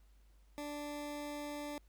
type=tone; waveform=20% pulse; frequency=293.1 Hz; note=D4; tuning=3 cents flat; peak=-36 dBFS; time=0.58-1.78 s; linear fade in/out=0 ms; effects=added 50 Hz sine -61 dBFS peak until 1.88 s + pink hiss -75 dBFS RMS until 1.88 s